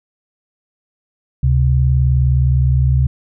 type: tone pair together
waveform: sine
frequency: 70.43 / 130 Hz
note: C#2 / C3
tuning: +28 / -11 cents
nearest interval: major seventh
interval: 1061 cents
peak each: -13 dBFS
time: 1.43-3.07 s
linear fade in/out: 5 ms
effects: none